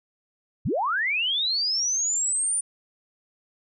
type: linear sweep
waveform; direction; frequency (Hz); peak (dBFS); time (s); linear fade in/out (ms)
sine; up; 65.41 to 9397; -22; 0.65-2.61; 10
effects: none